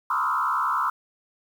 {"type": "tone with frequency modulation", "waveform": "sine", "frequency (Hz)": 1174.7, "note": "D6", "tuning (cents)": 0, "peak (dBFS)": -21, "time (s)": [0.1, 0.9], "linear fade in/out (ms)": 5, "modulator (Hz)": 70.3, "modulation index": 3, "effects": ["8-bit"]}